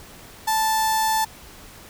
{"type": "tone with notch filter", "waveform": "sawtooth", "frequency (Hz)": 880, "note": "A5", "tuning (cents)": 0, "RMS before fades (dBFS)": -21, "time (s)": [0.47, 1.25], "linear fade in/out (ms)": 10, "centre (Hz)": 2400, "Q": 0.98, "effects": ["pink hiss -44 dBFS RMS until 1.89 s"]}